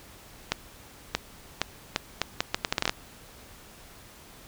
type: accelerating click train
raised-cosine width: 0.2 ms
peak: -6 dBFS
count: 14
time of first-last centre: 0.52-2.895 s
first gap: 630 ms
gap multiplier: 0.74
effects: pink hiss -50 dBFS RMS until 4.47 s